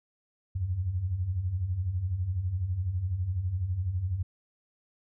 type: beating tone pair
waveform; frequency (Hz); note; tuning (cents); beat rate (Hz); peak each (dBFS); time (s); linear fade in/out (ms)
sine; 82.1 / 94.1; E2 / F#2; -6 / +30; 12; -35 / -28; 0.55-4.23; 10
effects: none